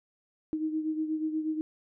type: beating tone pair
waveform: sine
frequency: 311.6 / 319.9 Hz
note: D#4 / D#4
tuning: +3 / +48 cents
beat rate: 8.3 Hz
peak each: -29 / -36 dBFS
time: 0.53-1.61 s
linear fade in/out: 0 ms
effects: none